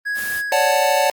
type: tone with tremolo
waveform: triangle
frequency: 1663 Hz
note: G#6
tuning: 2 cents sharp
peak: -18 dBFS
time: 0.05-0.73 s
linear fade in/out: 20 ms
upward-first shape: triangle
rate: 3.8 Hz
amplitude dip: 35%
type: noise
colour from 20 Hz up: white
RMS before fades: -30 dBFS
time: 0.14-0.43 s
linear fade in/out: 50 ms
type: chord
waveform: square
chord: D major seventh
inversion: third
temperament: equal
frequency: 554.4 / 587.3 / 740 / 880 Hz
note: C#5 / D5 / F#5 / A5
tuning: 0 / 0 / 0 / 0 cents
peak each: -21 dBFS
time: 0.52-1.1 s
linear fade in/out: 2 ms
effects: Opus 32 kbps